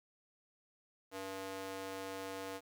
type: tone with high-pass filter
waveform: square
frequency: 96.3 Hz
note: G2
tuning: 30 cents flat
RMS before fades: -44 dBFS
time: 1.11-2.61 s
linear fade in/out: 50 ms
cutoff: 440 Hz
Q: 1.3
effects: 11-bit